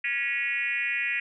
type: tone with frequency modulation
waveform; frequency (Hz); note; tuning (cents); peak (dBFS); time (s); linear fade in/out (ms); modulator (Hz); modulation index
sine; 2186; C#7; -25; -25; 0.04-1.2; 5; 257; 1.7
effects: none